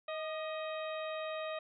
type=harmonic tone with a mistuned harmonic; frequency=630 Hz; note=D#5; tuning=21 cents sharp; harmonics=1 / 2 / 3 / 4 / 5 / 6; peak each=-38 / -44 / -49 / -48 / -54 / -51 dBFS; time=0.08-1.59 s; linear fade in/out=5 ms; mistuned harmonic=2; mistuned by=-48 cents; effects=none